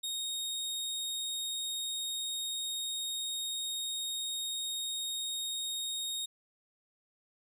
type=tone; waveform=sawtooth; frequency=3729 Hz; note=A#7; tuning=in tune; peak=-31 dBFS; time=0.03-6.26 s; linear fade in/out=10 ms; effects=resampled to 32000 Hz